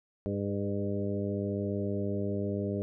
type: harmonic tone with a mistuned harmonic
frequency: 100.8 Hz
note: G2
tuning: 49 cents sharp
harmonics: 1 / 2 / 3 / 4 / 5 / 6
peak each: -35 / -34 / -38 / -36 / -40 / -40 dBFS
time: 0.26-2.82 s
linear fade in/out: 0 ms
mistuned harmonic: 5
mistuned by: -21 cents
effects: none